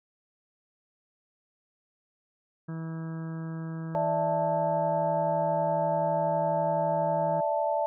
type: harmonic tone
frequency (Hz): 162.5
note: E3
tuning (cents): -24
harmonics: 1 / 2 / 3 / 4 / 5 / 6 / 7 / 8 / 9 / 10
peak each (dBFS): -33 / -42 / -50 / -51 / -59 / -53 / -57 / -53 / -61 / -53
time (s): 2.68-7.41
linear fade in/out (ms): 10
type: chord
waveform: sine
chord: D suspended second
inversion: none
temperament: equal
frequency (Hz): 587.3 / 659.3 / 880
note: D5 / E5 / A5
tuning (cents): 0 / 0 / 0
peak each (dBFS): -29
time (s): 3.95-7.86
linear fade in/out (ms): 0
effects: none